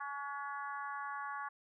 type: harmonic tone with a mistuned harmonic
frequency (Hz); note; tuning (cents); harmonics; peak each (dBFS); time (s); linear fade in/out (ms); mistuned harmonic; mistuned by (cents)
281.9; C#4; +29; 3 / 4 / 5 / 6 / 7; -45 / -42 / -47 / -47 / -58; 0-1.49; 10; 5; +35
effects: none